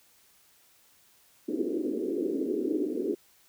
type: band-pass noise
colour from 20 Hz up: pink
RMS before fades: -30 dBFS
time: 1.48-3.15 s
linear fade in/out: 10 ms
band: 260 to 430 Hz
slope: 48 dB/octave
effects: white hiss -62 dBFS RMS until 3.48 s